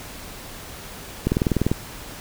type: click train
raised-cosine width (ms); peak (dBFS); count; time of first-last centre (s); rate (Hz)
3; -6; 10; 1.27-1.716; 20.2
effects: pink hiss -38 dBFS RMS until 2.2 s